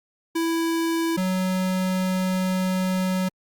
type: tone pair in turn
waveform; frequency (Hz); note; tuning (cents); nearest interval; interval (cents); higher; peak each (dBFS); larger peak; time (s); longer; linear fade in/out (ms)
square; 330.4 / 185.95; E4 / F#3; +4 / +9; minor seventh; 995; first; -22; neither; 0.35-1.17 / 1.17-3.29; second; 10
effects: Opus 48 kbps